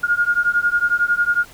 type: beating tone pair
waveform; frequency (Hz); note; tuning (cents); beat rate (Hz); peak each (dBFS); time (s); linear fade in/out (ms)
sine; 1418 / 1429; F6 / F6; +26 / +39; 11; -18; 0.03-1.45; 10
effects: pink hiss -44 dBFS RMS until 1.53 s